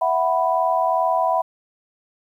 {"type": "chord", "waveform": "sine", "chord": "E suspended second", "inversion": "none", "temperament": "just", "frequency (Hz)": [659.3, 741.7, 988.9], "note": ["E5", "F#5", "B5"], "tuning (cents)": [0, 4, 2], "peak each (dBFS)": -21, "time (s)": [0.01, 1.42], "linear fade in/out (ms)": 10, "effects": ["9-bit"]}